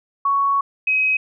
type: tone pair in turn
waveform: sine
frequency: 1114 / 2536 Hz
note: C#6 / D#7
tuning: +8 / +32 cents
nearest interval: octave + major second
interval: 1424 cents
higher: second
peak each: -15 dBFS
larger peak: neither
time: 0.25-0.61 / 0.87-1.17 s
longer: first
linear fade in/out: 5 ms
effects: none